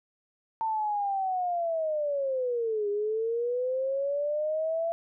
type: linear two-way sweep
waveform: sine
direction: down then up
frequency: 900 to 405 to 674 Hz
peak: -26 dBFS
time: 0.61-4.92 s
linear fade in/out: 0 ms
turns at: 2.89 s
effects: none